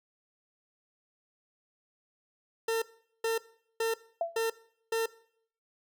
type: tone bursts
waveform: 40% pulse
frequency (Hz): 452.9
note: A#4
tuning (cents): -50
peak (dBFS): -26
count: 5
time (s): 2.68-5.06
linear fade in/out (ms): 5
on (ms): 140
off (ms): 420
type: tone with exponential decay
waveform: sine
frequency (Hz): 674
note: E5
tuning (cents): +38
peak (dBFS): -24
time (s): 4.21-4.39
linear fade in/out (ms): 2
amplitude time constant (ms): 38
effects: noise-tail reverb RT60 0.6 s tail -19 dB re dry